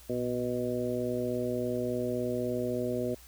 harmonic tone with a mistuned harmonic, 123.47 Hz, B2, in tune, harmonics 1 / 2 / 3 / 4 / 5, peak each -39 / -34 / -34 / -35 / -36 dBFS, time 0.09-3.15 s, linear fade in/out 10 ms, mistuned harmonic 1, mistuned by -69 cents, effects added 60 Hz sine -54 dBFS peak until 3.27 s + white hiss -55 dBFS RMS until 3.27 s

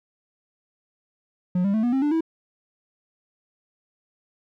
triangle tone with pitch steps, 180.2 / 198.79 / 219.3 / 241.9 / 266.9 / 294.4 / 324.8 Hz, F#3 / G3 / A3 / B3 / C4 / D4 / E4, -45 / +24 / -6 / -36 / +35 / +4 / -26 cents, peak -17 dBFS, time 1.55-2.208 s, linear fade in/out 5 ms, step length 94 ms, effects none

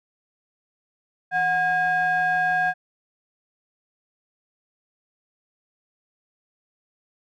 triangle ring-modulated tone, 446.9 Hz, A4, 27 cents sharp, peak -14 dBFS, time 1.31-2.74 s, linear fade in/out 50 ms, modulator 1180 Hz, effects none

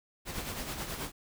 pink noise with tremolo, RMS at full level -36 dBFS, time 0.25-1.12 s, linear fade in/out 50 ms, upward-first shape sine, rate 9.3 Hz, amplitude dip 50%, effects none

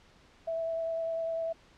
sine tone with vibrato, 657 Hz, E5, 6 cents flat, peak -30 dBFS, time 0.47-1.53 s, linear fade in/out 10 ms, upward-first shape sine, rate 10 Hz, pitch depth 11 cents each way, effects pink hiss -60 dBFS RMS until 1.77 s + low-pass 5000 Hz 12 dB/octave

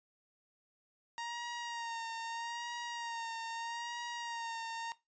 sawtooth tone with vibrato, 932.3 Hz, A#5, in tune, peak -35 dBFS, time 1.18-4.92 s, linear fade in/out 0 ms, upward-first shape sine, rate 0.79 Hz, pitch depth 37 cents each way, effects noise-tail reverb RT60 0.2 s tail -17 dB re dry + resampled to 16000 Hz

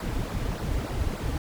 brown noise with flanger, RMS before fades -29 dBFS, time 0-1.38 s, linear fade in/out 2 ms, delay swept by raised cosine 0.31 to 5.71 ms, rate 3.4 Hz, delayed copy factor -0.8, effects none

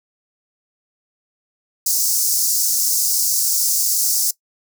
pink high-pass noise, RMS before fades -18 dBFS, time 1.86-4.31 s, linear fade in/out 5 ms, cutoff 5100 Hz, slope 48 dB/octave, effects noise-tail reverb RT60 0.1 s tail -20 dB re dry

